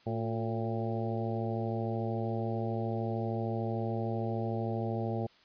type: harmonic tone with a mistuned harmonic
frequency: 113.2 Hz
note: A2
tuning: 50 cents sharp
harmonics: 1 / 2 / 3 / 4 / 5 / 6 / 7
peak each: -34 / -37 / -39 / -40 / -41 / -42 / -42 dBFS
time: 0.06-5.27 s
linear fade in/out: 10 ms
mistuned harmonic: 3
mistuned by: +63 cents
effects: white hiss -62 dBFS RMS until 5.44 s + resampled to 11025 Hz